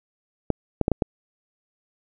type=clicks; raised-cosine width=2 ms; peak=-6 dBFS; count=5; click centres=0.503 / 0.813 / 0.881 / 0.917 / 1.022 s; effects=none